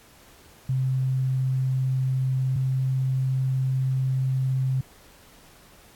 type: tone pair in turn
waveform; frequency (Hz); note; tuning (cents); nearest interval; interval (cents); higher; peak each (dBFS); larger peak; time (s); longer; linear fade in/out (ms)
sine; 130.81 / 131.36; C3 / C3; 0 / +7; unison; 7; second; -21; neither; 0.69-2.56 / 2.56-4.81; second; 5
effects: pink hiss -53 dBFS RMS until 5.95 s + AAC 64 kbps